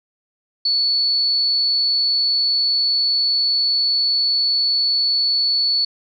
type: tone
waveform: sine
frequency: 4435 Hz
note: C#8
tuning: in tune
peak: -15 dBFS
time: 0.65-5.85 s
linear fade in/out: 5 ms
effects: none